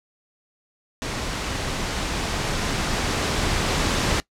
pink noise with level ramp, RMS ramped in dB -28 to -21 dBFS, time 1.02-4.2 s, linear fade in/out 0 ms, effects noise-tail reverb RT60 0.1 s tail -21 dB re dry + low-pass 7000 Hz 12 dB/octave

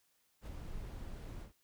brown noise with ADSR envelope, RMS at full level -41 dBFS, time 0.41-1.53 s, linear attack 65 ms, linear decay 5 ms, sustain -4 dB, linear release 120 ms, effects white hiss -75 dBFS RMS until 1.63 s

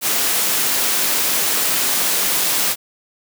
white high-pass noise, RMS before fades -18 dBFS, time 0.01-2.76 s, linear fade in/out 50 ms, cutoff 180 Hz, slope 12 dB/octave, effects none

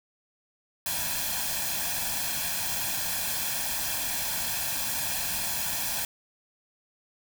white noise with comb filter, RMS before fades -30 dBFS, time 0.86-6.05 s, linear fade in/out 2 ms, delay 1.2 ms, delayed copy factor +0.7, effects none

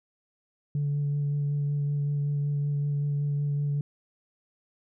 sine tone with vibrato, 144.4 Hz, D3, 29 cents flat, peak -23 dBFS, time 0.75-3.81 s, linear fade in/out 2 ms, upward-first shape sine, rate 5.3 Hz, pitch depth 13 cents each way, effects tanh soft clip ceiling -22 dBFS

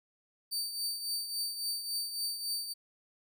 sawtooth tone with tremolo, 4607 Hz, D8, 34 cents flat, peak -28 dBFS, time 0.51-2.74 s, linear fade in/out 20 ms, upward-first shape triangle, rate 3.6 Hz, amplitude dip 65%, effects none

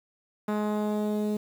sawtooth tone with low-pass filter sweep, 210.6 Hz, G#3, 24 cents sharp, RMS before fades -28 dBFS, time 0.48-1.37 s, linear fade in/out 5 ms, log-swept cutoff 1300 to 440 Hz, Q 1.2, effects 8-bit

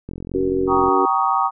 click train, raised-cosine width 3 ms, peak -18 dBFS, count 36, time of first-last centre 0.09-0.884 s, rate 44.1 Hz
harmonic tone, 94.4 Hz, F#2, 35 cents sharp, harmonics 3 / 4 / 5, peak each -23 / -19 / -26 dBFS, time 0.34-1.06 s, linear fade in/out 10 ms
sine chord, Eb dominant seventh, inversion first, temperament just, 777.8 / 933.4 / 1120.1 / 1244.5 Hz, G5 / Bb5 / Db6 / Eb6, -14 / +2 / +18 / 0 cents, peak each -21 dBFS, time 0.67-1.51 s, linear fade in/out 50 ms
effects none

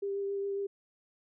sine tone with vibrato, 397.6 Hz, G4, 25 cents sharp, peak -31 dBFS, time 0.02-0.67 s, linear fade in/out 10 ms, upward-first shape triangle, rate 7.3 Hz, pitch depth 15 cents each way, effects none

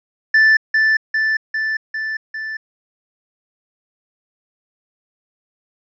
triangle tone with echo, 1760 Hz, A6, in tune, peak -7 dBFS, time 0.34-0.57 s, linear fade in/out 5 ms, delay 400 ms, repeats 5, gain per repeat -3 dB, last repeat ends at 2.57 s, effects resampled to 16000 Hz

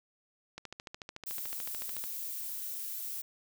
click train, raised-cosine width 0.2 ms, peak -25 dBFS, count 21, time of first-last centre 0.58-2.04 s, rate 13.7 Hz
violet noise, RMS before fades -39 dBFS, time 1.26-3.22 s, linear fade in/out 10 ms
effects none

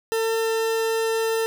40% pulse tone, 449.6 Hz, A4, 37 cents sharp, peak -20 dBFS, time 0.12-1.46 s, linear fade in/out 0 ms, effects none

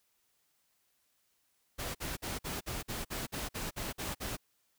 pink noise bursts, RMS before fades -38 dBFS, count 12, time 1.78-4.37 s, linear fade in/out 20 ms, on 170 ms, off 50 ms, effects white hiss -75 dBFS RMS until 4.78 s

